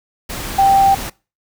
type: tone in noise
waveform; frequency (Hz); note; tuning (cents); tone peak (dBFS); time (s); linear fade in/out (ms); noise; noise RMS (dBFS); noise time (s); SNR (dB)
sine; 784; G5; 0; -8; 0.58-0.95; 10; pink; -26; 0.29-1.1; +15
effects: noise-tail reverb RT60 0.3 s tail -22 dB re dry